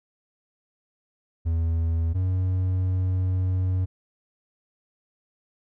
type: tone pair in turn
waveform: triangle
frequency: 82.41 / 92.57 Hz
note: E2 / F#2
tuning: 0 / +1 cents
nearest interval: major second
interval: 201 cents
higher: second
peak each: -19 dBFS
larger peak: neither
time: 1.45-2.14 / 2.14-3.86 s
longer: second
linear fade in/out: 20 ms
effects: none